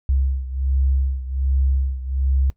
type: beating tone pair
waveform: sine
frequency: 66.4 / 67.7 Hz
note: C2 / C#2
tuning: +26 / -40 cents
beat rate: 1.3 Hz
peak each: -19 / -23 dBFS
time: 0.09-2.5 s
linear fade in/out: 0 ms
effects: noise-tail reverb RT60 0.1 s tail -19 dB re dry